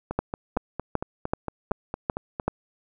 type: two click trains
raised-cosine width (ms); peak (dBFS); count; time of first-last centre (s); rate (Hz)
1; -9 / -15; 7 / 11; 0.19-2.48 / 0.11-2.398; 2.62 / 4.37
effects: none